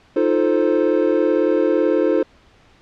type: chord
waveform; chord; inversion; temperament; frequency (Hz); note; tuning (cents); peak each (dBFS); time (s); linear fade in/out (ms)
triangle; F dominant seventh; third; equal; 311.1 / 349.2 / 440 / 523.3; Eb4 / F4 / A4 / C5; 0 / 0 / 0 / 0; -18; 0.16-2.23; 5
effects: pink hiss -52 dBFS RMS until 2.81 s + low-pass 4000 Hz 12 dB/octave